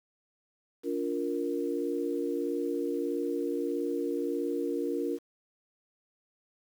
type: chord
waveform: sine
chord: Bb major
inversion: first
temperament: equal with one note detuned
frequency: 287.6 / 349.2 / 466.2 Hz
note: D4 / F4 / Bb4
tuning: -36 / 0 / 0 cents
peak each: -33 dBFS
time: 0.83-5.19 s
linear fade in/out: 50 ms
effects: 9-bit